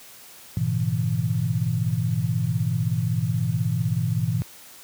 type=tone cluster; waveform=sine; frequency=103.4 / 119.5 / 138.6 / 164.2 Hz; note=G#2 / A#2 / C#3 / E3; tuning=-7 / +43 / 0 / -6 cents; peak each=-27 / -24 / -30 / -26 dBFS; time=0.57-4.42 s; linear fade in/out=0 ms; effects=white hiss -46 dBFS RMS until 4.83 s + high-pass 60 Hz 12 dB/octave